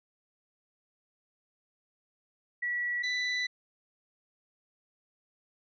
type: tone pair in turn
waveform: sine / 30% pulse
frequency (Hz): 1940 / 1985.3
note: B6 / B6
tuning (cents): -31 / +9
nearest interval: unison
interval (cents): 40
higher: second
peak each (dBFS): -29 / -26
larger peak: second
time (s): 2.62-3.03 / 3.03-3.47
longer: second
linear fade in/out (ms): 10
effects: resampled to 16000 Hz